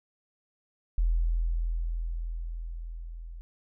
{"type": "tone with level ramp", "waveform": "sine", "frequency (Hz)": 41.65, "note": "E1", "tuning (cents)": 19, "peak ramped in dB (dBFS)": [-21, -39], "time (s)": [0.98, 3.41], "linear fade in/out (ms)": 0, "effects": []}